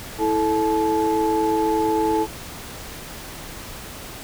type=tone cluster; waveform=sine; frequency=327.1 / 436.6 / 864 Hz; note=E4 / A4 / A5; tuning=-13 / -13 / -32 cents; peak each=-21 dBFS; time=0.18-2.27 s; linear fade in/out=50 ms; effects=tanh soft clip ceiling -11 dBFS + pink hiss -36 dBFS RMS until 4.23 s